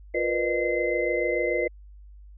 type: tone cluster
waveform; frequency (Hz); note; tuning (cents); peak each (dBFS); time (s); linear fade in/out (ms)
sine; 351.8 / 475.2 / 502 / 608 / 2061; F4 / A#4 / B4 / D#5 / C7; +13 / +33 / +28 / -40 / -27; -29; 0.14-1.68; 10
effects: added 50 Hz sine -44 dBFS peak until 2.37 s